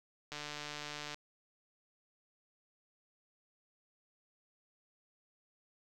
click train, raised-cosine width 0.2 ms, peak -25 dBFS, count 123, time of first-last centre 0.32-1.144 s, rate 148 Hz, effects none

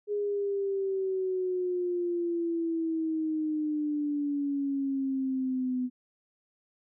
sine exponential sweep, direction down, 415.3 to 250 Hz, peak -27 dBFS, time 0.07-5.9 s, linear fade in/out 50 ms, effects none

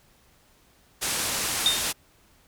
white low-pass noise, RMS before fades -28 dBFS, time 1.01-1.93 s, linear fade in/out 20 ms, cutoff 11000 Hz, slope 24 dB/octave
sine tone with exponential decay, 3658 Hz, A#7, 33 cents flat, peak -15 dBFS, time 1.66-1.91 s, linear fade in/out 1 ms, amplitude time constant 53 ms
effects pink hiss -60 dBFS RMS until 2.47 s

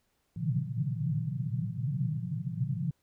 pink band-pass noise, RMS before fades -32 dBFS, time 0.36-2.91 s, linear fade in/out 2 ms, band 110 to 180 Hz, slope 96 dB/octave, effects pink hiss -75 dBFS RMS until 3.02 s

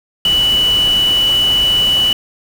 sine tone in noise, 2960 Hz, F#7, in tune, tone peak -10 dBFS, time 0.25-2.13 s, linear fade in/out 2 ms, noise pink, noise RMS -25 dBFS, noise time 0.25-2.13 s, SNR +12 dB, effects none

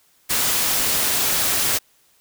white noise, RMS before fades -20 dBFS, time 0.29-1.79 s, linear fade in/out 20 ms, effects white hiss -59 dBFS RMS until 2.2 s

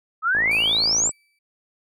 sine exponential sweep, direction up, 1244.5 to 8100 Hz, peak -17 dBFS, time 0.22-1.12 s, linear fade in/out 50 ms
click train, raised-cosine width 1 ms, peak -19 dBFS, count 42, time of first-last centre 0.35-1.093 s, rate 55.2 Hz
35% pulse tone with exponential decay, 2313 Hz, D7, 27 cents flat, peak -26 dBFS, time 0.51-1.39 s, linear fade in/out 5 ms, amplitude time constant 190 ms
effects none

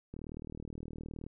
click train, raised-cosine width 3 ms, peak -30 dBFS, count 45, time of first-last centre 0.14-1.265 s, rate 39.1 Hz, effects none

